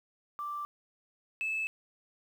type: tone pair in turn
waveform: sine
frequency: 1174.7 / 2614 Hz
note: D6 / E7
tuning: 0 / -15 cents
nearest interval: octave + major second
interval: 1385 cents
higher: second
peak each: -34 / -29 dBFS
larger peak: second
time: 0.39-0.65 / 1.41-1.67 s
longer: neither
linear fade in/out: 0 ms
effects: tanh soft clip ceiling -27 dBFS + 10-bit